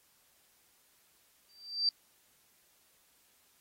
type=tone with exponential growth; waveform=sine; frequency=4675 Hz; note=D8; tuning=9 cents flat; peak=-23 dBFS; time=1.49-1.89 s; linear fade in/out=2 ms; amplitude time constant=85 ms; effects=white hiss -68 dBFS RMS until 3.6 s + AAC 48 kbps